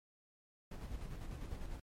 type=noise with tremolo; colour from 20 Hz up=brown; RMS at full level=-43 dBFS; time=0.71-1.8 s; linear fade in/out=5 ms; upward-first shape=square; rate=10 Hz; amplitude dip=40%; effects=MP3 64 kbps